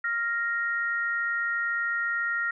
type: tone pair together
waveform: sine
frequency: 1396.9 / 1869 Hz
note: F6 / A#6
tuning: 0 / +4 cents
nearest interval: perfect fourth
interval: 504 cents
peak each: -28 dBFS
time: 0.04-2.51 s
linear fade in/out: 5 ms
effects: none